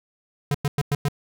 square tone bursts, 143.5 Hz, D3, 40 cents flat, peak -20 dBFS, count 5, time 0.51-1.085 s, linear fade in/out 2 ms, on 35 ms, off 100 ms, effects none

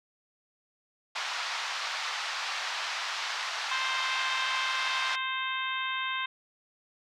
pink band-pass noise, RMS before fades -34 dBFS, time 1.15-5.16 s, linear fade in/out 10 ms, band 890 to 5400 Hz, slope 24 dB/octave
harmonic tone, 523.3 Hz, C5, in tune, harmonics 2 / 3 / 4 / 5 / 6 / 7, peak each -34 / -36 / -37 / -38 / -39 / -39 dBFS, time 3.71-6.26 s, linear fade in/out 5 ms
effects none

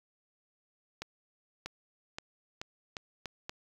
accelerating click train, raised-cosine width 0.2 ms, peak -21 dBFS, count 7, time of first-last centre 1.02-3.495 s, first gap 640 ms, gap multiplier 0.82, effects 8-bit

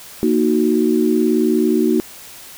sine chord, D# minor, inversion second, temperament equal, 233.1 / 311.1 / 370 Hz, A#3 / D#4 / F#4, 0 / 0 / 0 cents, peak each -17 dBFS, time 0.23-2 s, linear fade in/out 0 ms, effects white hiss -38 dBFS RMS until 2.57 s

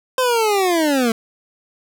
25% pulse linear sweep, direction down, 521 to 220 Hz, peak -11 dBFS, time 0.18-1.12 s, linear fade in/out 2 ms, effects none

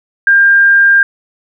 sine tone, 1600 Hz, G6, 35 cents sharp, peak -4 dBFS, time 0.27-1.03 s, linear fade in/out 2 ms, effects none

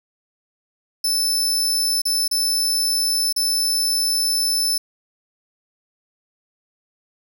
sawtooth tone with dropouts, 5274 Hz, E8, in tune, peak -15 dBFS, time 1.04-4.78 s, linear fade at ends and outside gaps 5 ms, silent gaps 2.018-2.053 / 2.279-2.312 / 3.327-3.362 s, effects none

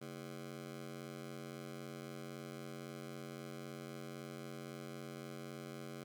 20% pulse ring-modulated tone, 181.6 Hz, F#3, 32 cents flat, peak -38 dBFS, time 0.01-6.04 s, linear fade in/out 10 ms, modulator 41.9 Hz, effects none

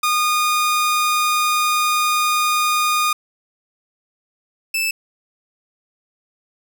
sawtooth tone pair in turn, 1225 / 2633 Hz, D#6 / E7, -27 / -3 cents, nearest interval octave + minor second, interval 1324 cents, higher second, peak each -12 / -15 dBFS, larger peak first, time 0.03-3.13 / 4.74-4.91 s, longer first, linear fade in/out 5 ms, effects none

